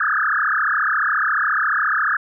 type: tone with frequency modulation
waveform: sine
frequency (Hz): 1480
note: F#6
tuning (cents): 0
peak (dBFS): -16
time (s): 0-2.17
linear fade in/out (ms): 5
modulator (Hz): 34.3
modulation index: 7.7
effects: none